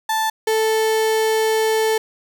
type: tone pair in turn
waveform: 35% pulse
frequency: 880 / 440 Hz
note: A5 / A4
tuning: 0 / 0 cents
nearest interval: octave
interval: 1200 cents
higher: first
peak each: -16 / -14 dBFS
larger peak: second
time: 0.09-0.3 / 0.47-1.98 s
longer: second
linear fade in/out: 5 ms
effects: none